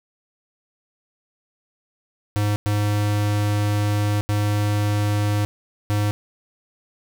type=tone bursts at uneven times; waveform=square; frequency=103.83 Hz; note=G#2; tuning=in tune; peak=-19 dBFS; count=4; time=2.36-2.56 / 2.66-4.21 / 4.29-5.45 / 5.9-6.11 s; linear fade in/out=0 ms; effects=none